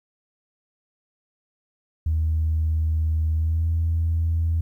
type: tone with pitch glide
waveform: sine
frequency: 79.2 to 82.28 Hz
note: D#2 to E2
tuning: +31 to -3 cents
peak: -18 dBFS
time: 2.06-4.61 s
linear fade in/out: 5 ms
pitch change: +66 cents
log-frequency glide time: 3.36-3.67 s
effects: tanh soft clip ceiling -15 dBFS + 10-bit